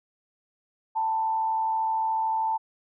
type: tone with frequency modulation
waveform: sine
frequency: 886 Hz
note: A5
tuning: 12 cents sharp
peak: -23 dBFS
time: 0.95-2.58 s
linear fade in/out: 20 ms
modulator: 93.3 Hz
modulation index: 0.4
effects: none